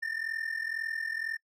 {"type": "ring-modulated tone", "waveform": "triangle", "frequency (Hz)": 1800, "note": "A6", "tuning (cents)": 39, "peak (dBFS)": -27, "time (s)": [0.02, 1.37], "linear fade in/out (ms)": 10, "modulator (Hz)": 21, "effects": ["noise-tail reverb RT60 0.1 s tail -26 dB re dry"]}